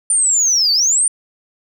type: linear two-way sweep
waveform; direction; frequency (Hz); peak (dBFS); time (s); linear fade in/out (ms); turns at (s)
sine; down then up; 9200 to 4435 to 9200; -10; 0.1-1.08; 2; 0.72
effects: tanh soft clip ceiling -8 dBFS